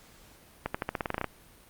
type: accelerating click train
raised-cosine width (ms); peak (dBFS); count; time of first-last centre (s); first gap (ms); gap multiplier
0.5; -14; 12; 0.66-1.243; 85; 0.9
effects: pink hiss -56 dBFS RMS until 1.69 s + Opus 48 kbps